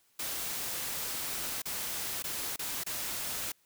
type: noise with dropouts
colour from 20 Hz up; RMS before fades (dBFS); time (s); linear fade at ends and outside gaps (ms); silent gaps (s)
white; -36; 0.19-3.52; 5; 1.62-1.655 / 2.225-2.24 / 2.562-2.591 / 2.837-2.863
effects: white hiss -69 dBFS RMS until 3.65 s